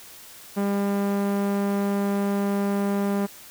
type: tone with low-pass filter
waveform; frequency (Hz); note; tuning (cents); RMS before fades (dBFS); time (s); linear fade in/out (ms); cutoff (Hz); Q
sawtooth; 200.3; G3; +38; -24; 0.56-3.27; 20; 1400; 0.59
effects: white hiss -45 dBFS RMS until 3.5 s